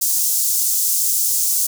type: high-pass noise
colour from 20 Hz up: pink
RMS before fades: -18 dBFS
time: 0.01-1.67 s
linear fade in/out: 10 ms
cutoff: 6300 Hz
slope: 24 dB/octave
effects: none